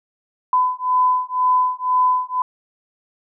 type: beating tone pair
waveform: sine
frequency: 1006 / 1008 Hz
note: B5 / B5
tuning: +32 / +35 cents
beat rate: 2 Hz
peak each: -18 dBFS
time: 0.53-2.42 s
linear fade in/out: 2 ms
effects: none